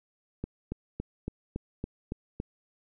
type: click train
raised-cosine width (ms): 3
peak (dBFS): -20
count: 8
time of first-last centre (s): 0.44-2.401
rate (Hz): 3.57
effects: none